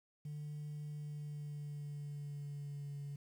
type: tone with pitch glide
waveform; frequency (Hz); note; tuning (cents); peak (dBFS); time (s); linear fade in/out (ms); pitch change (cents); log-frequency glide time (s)
sine; 148.9 to 142.34; D3 to C#3; +24 to +46; -40; 0.25-3.16; 5; -78; 0.91-3.03
effects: tanh soft clip ceiling -40 dBFS + 11-bit